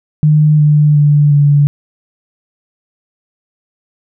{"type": "tone with pitch steps", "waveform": "sine", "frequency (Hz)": [151.9, 149.38, 146.9, 144.46], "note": ["D#3", "D3", "D3", "D3"], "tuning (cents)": [-41, 30, 1, -28], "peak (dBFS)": -5, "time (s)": [0.23, 1.67], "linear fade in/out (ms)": 0, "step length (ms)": 360, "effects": []}